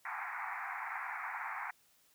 pink band-pass noise, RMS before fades -41 dBFS, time 0.05-1.71 s, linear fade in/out 5 ms, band 750 to 2300 Hz, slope 96 dB/octave, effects white hiss -69 dBFS RMS until 2.14 s

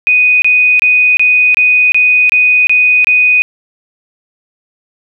sine tone bursts, 2489 Hz, D#7, in tune, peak -5 dBFS, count 9, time 0.07-3.42 s, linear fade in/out 0 ms, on 350 ms, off 25 ms, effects none

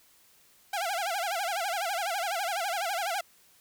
sawtooth tone with vibrato, 740 Hz, F#5, in tune, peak -25 dBFS, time 0.73-3.21 s, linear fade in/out 5 ms, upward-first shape sine, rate 12 Hz, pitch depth 190 cents each way, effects white hiss -61 dBFS RMS until 3.6 s

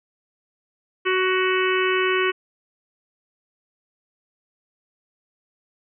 harmonic tone with a mistuned harmonic, 372.3 Hz, F#4, 11 cents sharp, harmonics 1 / 3 / 4 / 5 / 6 / 7 / 8, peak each -21 / -26 / -27 / -28 / -29 / -29 / -30 dBFS, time 1.05-2.32 s, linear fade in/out 20 ms, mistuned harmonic 5, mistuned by +16 cents, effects none

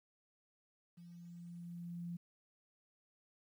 sine tone with level ramp, 172.5 Hz, F3, 21 cents flat, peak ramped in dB -53 to -40 dBFS, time 0.97-2.17 s, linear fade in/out 10 ms, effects 12-bit

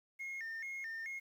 sine tone with vibrato, 1975.5 Hz, B6, in tune, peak -38 dBFS, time 0.19-1.2 s, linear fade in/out 20 ms, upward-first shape square, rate 2.3 Hz, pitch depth 150 cents each way, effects tanh soft clip ceiling -39 dBFS + 11-bit

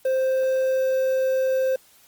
triangle tone with quantisation, 523.3 Hz, C5, in tune, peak -17 dBFS, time 0.05-1.76 s, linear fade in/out 5 ms, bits 7, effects white hiss -55 dBFS RMS until 2.07 s + Opus 24 kbps

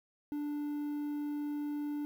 triangle tone with quantisation, 293.7 Hz, D4, in tune, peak -32 dBFS, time 0.32-2.05 s, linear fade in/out 0 ms, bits 10, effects none

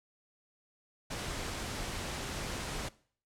pink noise, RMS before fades -38 dBFS, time 1.1-2.89 s, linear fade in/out 10 ms, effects noise-tail reverb RT60 0.5 s tail -20 dB re dry + low-pass 9000 Hz 12 dB/octave

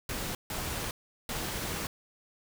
pink noise bursts at uneven times, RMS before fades -35 dBFS, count 3, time 0.09-0.35 / 0.5-0.91 / 1.29-1.87 s, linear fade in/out 2 ms, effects none

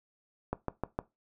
click train, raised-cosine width 1 ms, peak -17 dBFS, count 4, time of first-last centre 0.53-0.989 s, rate 6.53 Hz, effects noise-tail reverb RT60 0.2 s tail -18 dB re dry

